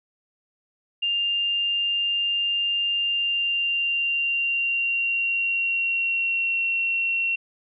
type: tone with pitch glide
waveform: sine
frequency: 2800 to 2727 Hz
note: F7 to F7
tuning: +4 to -42 cents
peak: -21 dBFS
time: 1.02-7.36 s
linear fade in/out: 10 ms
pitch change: -46 cents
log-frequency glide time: 2.93-6.62 s
effects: none